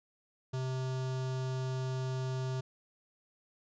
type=tone with notch filter; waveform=square; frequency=130 Hz; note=C3; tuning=11 cents flat; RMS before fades=-35 dBFS; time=0.53-2.61 s; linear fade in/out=10 ms; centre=2100 Hz; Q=1.9; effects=resampled to 16000 Hz